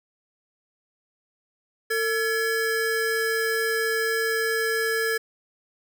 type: tone pair together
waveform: square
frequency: 449.7 / 1698 Hz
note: A4 / G#6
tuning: +38 / +38 cents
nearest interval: octave + major seventh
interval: 2300 cents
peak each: -26 dBFS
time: 1.9-5.18 s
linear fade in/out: 10 ms
effects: none